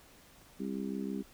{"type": "harmonic tone", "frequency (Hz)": 66.4, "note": "C2", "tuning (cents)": 26, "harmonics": [3, 4, 5, 6], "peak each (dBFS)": [-37, -39, -43, -43], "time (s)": [0.59, 1.23], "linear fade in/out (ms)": 20, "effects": ["pink hiss -59 dBFS RMS until 1.33 s"]}